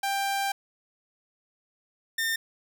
sawtooth tone pair in turn, 790 / 1811.8 Hz, G5 / A#6, +13 / -50 cents, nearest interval octave + major second, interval 1437 cents, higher second, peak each -22 dBFS, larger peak neither, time 0.03-0.52 / 2.18-2.36 s, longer first, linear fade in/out 5 ms, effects none

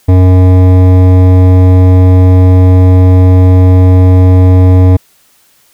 sine tone with hard clipping, 92 Hz, F#2, 9 cents flat, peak -3 dBFS, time 0.08-4.97 s, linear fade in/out 10 ms, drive 14 dB, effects white hiss -48 dBFS RMS until 5.73 s

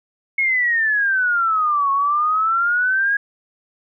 sine exponential two-way sweep, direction down then up, 2188 to 1096 to 1658 Hz, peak -15 dBFS, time 0.38-3.17 s, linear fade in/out 5 ms, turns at 1.91 s, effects none

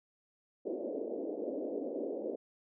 white band-pass noise, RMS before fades -38 dBFS, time 0.65-2.36 s, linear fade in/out 10 ms, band 250 to 570 Hz, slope 48 dB/octave, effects none

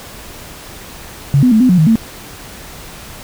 sine tone with pitch steps, 140.1 / 250.6 / 218.9 / 254.3 / 181 / 157 / 225 Hz, C#3 / B3 / A3 / C4 / F#3 / D#3 / A3, +19 / +25 / -9 / -49 / -38 / +16 / +39 cents, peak -6 dBFS, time 1.34-1.956 s, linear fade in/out 0 ms, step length 88 ms, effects pink hiss -33 dBFS RMS until 3.23 s

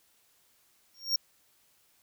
square tone with exponential growth, 5560 Hz, F8, 9 cents flat, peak -22 dBFS, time 0.94-1.16 s, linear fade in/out 5 ms, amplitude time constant 46 ms, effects white hiss -67 dBFS RMS until 2.02 s

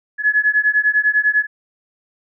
sine beating tone pair, 1696 / 1706 Hz, G#6 / G#6, +36 / +46 cents, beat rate 10 Hz, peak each -16 dBFS, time 0.18-1.47 s, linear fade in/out 50 ms, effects none

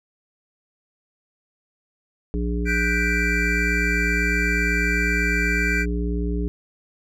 harmonic tone, 59 Hz, A#1, 22 cents sharp, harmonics 1 / 3 / 5 / 7, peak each -23 / -28 / -30 / -31 dBFS, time 2.34-6.48 s, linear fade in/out 0 ms
triangle chord, G major seventh, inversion third, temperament equal, 1480 / 1568 / 1975.5 / 2349 Hz, F#6 / G6 / B6 / D7, 0 / 0 / 0 / 0 cents, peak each -28 / -24 / -28 / -23 dBFS, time 2.65-5.86 s, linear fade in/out 50 ms
effects none

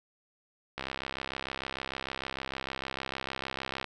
click train, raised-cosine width 0.3 ms, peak -18 dBFS, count 205, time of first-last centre 0.78-3.843 s, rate 66.6 Hz, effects none

